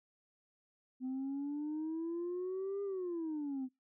sine exponential two-way sweep, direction up then down, 254.1 to 403.9 to 254.1 Hz, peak -34 dBFS, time 1-3.69 s, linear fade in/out 50 ms, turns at 2.83 s, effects noise-tail reverb RT60 0.2 s tail -24 dB re dry + tanh soft clip ceiling -34 dBFS

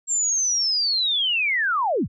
sine linear sweep, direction down, 7490 to 48.29 Hz, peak -19 dBFS, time 0.07-2.08 s, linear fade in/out 50 ms, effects none

